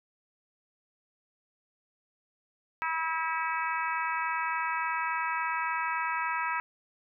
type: harmonic tone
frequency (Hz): 323.5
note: E4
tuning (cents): -32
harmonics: 3 / 4 / 5 / 6 / 7 / 8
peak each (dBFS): -32 / -34 / -36 / -38 / -39 / -40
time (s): 2.82-6.6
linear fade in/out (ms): 0
effects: none